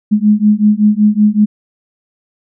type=beating tone pair; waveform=sine; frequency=207.7 / 213 Hz; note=G#3 / G#3; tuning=0 / +44 cents; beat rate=5.3 Hz; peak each=-10 dBFS; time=0.11-1.46 s; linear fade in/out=20 ms; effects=none